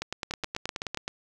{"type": "two click trains", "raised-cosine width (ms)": 0.2, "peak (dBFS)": [-14, -14], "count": [11, 6], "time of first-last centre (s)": [[0.02, 1.079], [0.31, 0.946]], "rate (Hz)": [9.44, 7.86], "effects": ["9-bit"]}